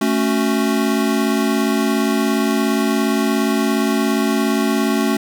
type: chord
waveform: square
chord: F# minor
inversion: first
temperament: equal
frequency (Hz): 220 / 277.2 / 370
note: A3 / C#4 / F#4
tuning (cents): 0 / 0 / 0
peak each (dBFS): -19 / -20 / -23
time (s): 0.01-5.17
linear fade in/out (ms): 5
effects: none